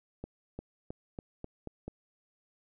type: accelerating click train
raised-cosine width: 2 ms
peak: -26 dBFS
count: 7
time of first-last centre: 0.24-1.88 s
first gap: 350 ms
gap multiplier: 0.9
effects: none